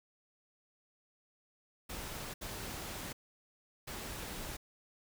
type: noise bursts at uneven times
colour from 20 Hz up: pink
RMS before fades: -43 dBFS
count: 3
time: 1.89-2.34 / 2.41-3.13 / 3.87-4.57 s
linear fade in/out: 10 ms
effects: none